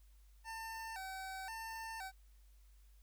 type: tone with vibrato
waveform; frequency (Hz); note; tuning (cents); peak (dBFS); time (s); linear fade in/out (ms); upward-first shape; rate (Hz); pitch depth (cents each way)
25% pulse; 828; G#5; -5; -40; 0.44-2.12; 50; square; 0.96; 140
effects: added 50 Hz sine -60 dBFS peak until 3.02 s + white hiss -75 dBFS RMS until 3.02 s